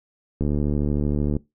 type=click train; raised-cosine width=3 ms; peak=-11 dBFS; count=71; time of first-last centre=0.41-1.366 s; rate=73.2 Hz; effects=noise-tail reverb RT60 0.2 s tail -21 dB re dry